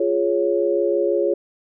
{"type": "chord", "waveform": "sine", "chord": "Db major", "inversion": "first", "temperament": "equal", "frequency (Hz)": [349.2, 415.3, 554.4], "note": ["F4", "Ab4", "Db5"], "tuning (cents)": [0, 0, 0], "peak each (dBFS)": -21, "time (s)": [0, 1.34], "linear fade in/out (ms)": 5, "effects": []}